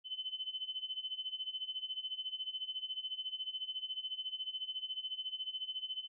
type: tone with tremolo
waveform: sine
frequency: 3043 Hz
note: F#7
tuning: 48 cents sharp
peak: -35 dBFS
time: 0.04-6.08 s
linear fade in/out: 50 ms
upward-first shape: sine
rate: 14 Hz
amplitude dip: 85%
effects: none